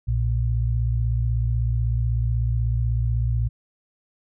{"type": "tone pair together", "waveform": "sine", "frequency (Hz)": [60.34, 116.5], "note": ["B1", "A#2"], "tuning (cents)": [-40, -1], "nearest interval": "major seventh", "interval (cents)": 1139, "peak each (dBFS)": [-22, -22], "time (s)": [0.07, 3.49], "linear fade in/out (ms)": 20, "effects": []}